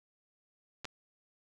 clicks, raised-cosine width 0.2 ms, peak -23 dBFS, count 2, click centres 0.846 / 0.853 s, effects none

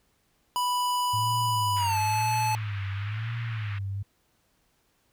square tone with pitch glide, 987.8 to 864.9 Hz, B5 to A5, 0 to -30 cents, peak -25 dBFS, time 0.56-2.55 s, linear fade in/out 0 ms, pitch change -230 cents, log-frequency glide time 1.78-1.98 s
sine tone with vibrato, 106.7 Hz, G#2, 47 cents sharp, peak -29 dBFS, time 1.13-4.03 s, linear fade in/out 10 ms, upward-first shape sine, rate 1 Hz, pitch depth 150 cents each way
pink band-pass noise, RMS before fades -43 dBFS, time 1.76-3.79 s, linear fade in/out 10 ms, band 1300 to 2800 Hz, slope 24 dB/octave
effects pink hiss -69 dBFS RMS until 5.12 s

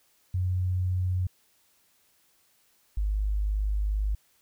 sine tone pair in turn, 91.5 / 51.24 Hz, F#2 / G#1, -19 / -23 cents, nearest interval minor seventh, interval 1004 cents, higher first, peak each -24 dBFS, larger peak neither, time 0.34-1.27 / 2.97-4.15 s, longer second, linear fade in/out 5 ms, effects white hiss -66 dBFS RMS until 4.41 s

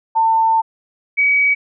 sine tone pair in turn, 897 / 2269 Hz, A5 / C#7, +33 / +40 cents, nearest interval octave + major third, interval 1607 cents, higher second, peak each -11 dBFS, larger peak neither, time 0.15-0.62 / 1.17-1.55 s, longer first, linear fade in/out 20 ms, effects none

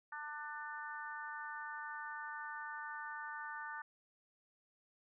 harmonic tone, 298 Hz, D4, 25 cents sharp, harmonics 3 / 4 / 5 / 6, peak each -48 / -49 / -47 / -49 dBFS, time 0.12-3.82 s, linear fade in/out 5 ms, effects none

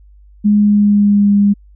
sine tone with pitch glide, 207.7 to 202.7 Hz, G#3 to G#3, 0 to -42 cents, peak -7 dBFS, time 0.44-1.54 s, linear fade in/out 20 ms, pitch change -42 cents, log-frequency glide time 0.57-1.33 s, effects added 50 Hz sine -40 dBFS peak until 1.75 s

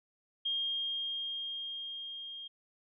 sine tone with level ramp, 3225 Hz, G7, 48 cents sharp, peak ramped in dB -30 to -42 dBFS, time 0.45-2.48 s, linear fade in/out 10 ms, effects none

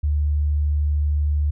sine tone, 73.9 Hz, D2, 11 cents sharp, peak -17 dBFS, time 0.03-1.51 s, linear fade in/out 10 ms, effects none

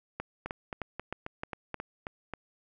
two click trains, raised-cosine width 0.5 ms, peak -19 / -21 dBFS, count 6 / 8, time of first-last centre 0.2-1.743 / 0.46-2.337 s, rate 3.24 / 3.73 Hz, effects none

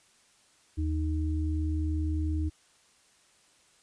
sine tone pair together, 78.63 / 310 Hz, D#2 / D#4, +19 / -6 cents, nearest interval 2 octaves, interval 2375 cents, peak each -27 / -34 dBFS, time 0.77-2.5 s, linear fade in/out 20 ms, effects white hiss -63 dBFS RMS until 3.82 s + resampled to 22050 Hz

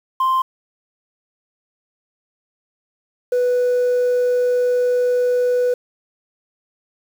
sine tone pair in turn, 1046.5 / 493.9 Hz, C6 / B4, 0 / 0 cents, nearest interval octave + minor second, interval 1300 cents, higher first, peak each -12 dBFS, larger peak neither, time 0.2-0.42 / 3.32-5.74 s, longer second, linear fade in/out 5 ms, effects tanh soft clip ceiling -13 dBFS + 7-bit

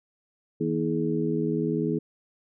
harmonic tone with a mistuned harmonic, 80.2 Hz, E2, 47 cents flat, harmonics 2 / 3 / 4 / 5, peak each -29 / -29 / -29 / -29 dBFS, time 0.6-1.99 s, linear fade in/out 10 ms, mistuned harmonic 5, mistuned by +87 cents, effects none

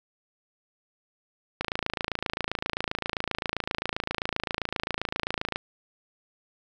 click train, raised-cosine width 0.3 ms, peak -11 dBFS, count 110, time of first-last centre 1.61-5.559 s, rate 27.6 Hz, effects none

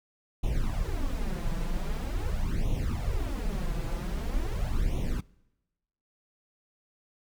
brown noise with flanger, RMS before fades -29 dBFS, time 0.43-5.21 s, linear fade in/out 10 ms, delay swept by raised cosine 0.31 to 6.01 ms, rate 0.44 Hz, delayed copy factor +0.85, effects noise-tail reverb RT60 1.0 s tail -24 dB re dry

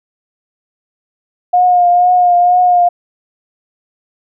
sine tone with vibrato, 714 Hz, F5, 38 cents sharp, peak -6 dBFS, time 1.53-2.89 s, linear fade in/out 10 ms, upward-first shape triangle, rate 2.1 Hz, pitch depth 31 cents each way, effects none

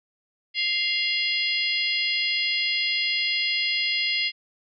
harmonic tone with a mistuned harmonic, 698.5 Hz, F5, in tune, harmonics 3 / 4 / 5 / 6 / 7, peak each -27 / -28 / -29 / -30 / -30 dBFS, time 0.54-4.32 s, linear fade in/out 50 ms, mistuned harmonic 5, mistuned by -78 cents, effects none

